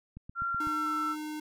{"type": "click train", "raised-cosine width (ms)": 5, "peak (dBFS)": -31, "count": 5, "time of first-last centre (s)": [0.17, 0.671], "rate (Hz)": 7.98}
{"type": "tone with pitch glide", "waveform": "sine", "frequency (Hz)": [1377, 1333.9], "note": ["F6", "E6"], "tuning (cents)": [-25, 20], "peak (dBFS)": -29, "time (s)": [0.35, 1.16], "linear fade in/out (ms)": 50, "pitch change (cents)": -55, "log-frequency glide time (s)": [0.6, 0.91]}
{"type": "tone", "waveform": "square", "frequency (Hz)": 305, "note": "D#4", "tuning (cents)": -34, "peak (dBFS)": -36, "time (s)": [0.6, 1.4], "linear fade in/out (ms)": 5}
{"effects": []}